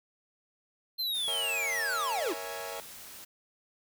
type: linear sweep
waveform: square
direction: down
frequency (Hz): 4186 to 277.2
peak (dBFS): -30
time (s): 0.98-2.34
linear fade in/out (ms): 20
type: noise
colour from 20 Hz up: white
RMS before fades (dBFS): -47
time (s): 1.14-3.25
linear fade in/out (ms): 10
type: chord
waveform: sawtooth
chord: A# half-diminished seventh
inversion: none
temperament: equal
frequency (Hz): 466.2 / 554.4 / 659.3 / 830.6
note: A#4 / C#5 / E5 / G#5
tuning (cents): 0 / 0 / 0 / 0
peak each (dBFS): -39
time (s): 1.28-2.8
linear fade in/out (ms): 0
effects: none